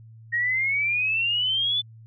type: exponential sweep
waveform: sine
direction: up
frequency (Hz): 1864.7 to 3513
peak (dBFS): -21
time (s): 0.32-1.82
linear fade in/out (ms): 20
effects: added 112 Hz sine -44 dBFS peak until 2.06 s